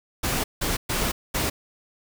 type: noise bursts at uneven times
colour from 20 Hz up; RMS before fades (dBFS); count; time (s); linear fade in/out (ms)
pink; -25; 4; 0.23-0.44 / 0.61-0.77 / 0.89-1.12 / 1.34-1.5; 10
effects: none